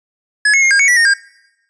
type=tone with pitch steps; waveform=square; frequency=1696 / 2177 / 2137 / 1615 / 2226 / 1951 / 1844 / 1609 Hz; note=G#6 / C#7 / C7 / G#6 / C#7 / B6 / A#6 / G6; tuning=+36 / -32 / +36 / -49 / +7 / -22 / -19 / +45 cents; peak=-9 dBFS; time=0.45-1.138 s; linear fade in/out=5 ms; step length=86 ms; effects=noise-tail reverb RT60 0.9 s tail -22 dB re dry + resampled to 22050 Hz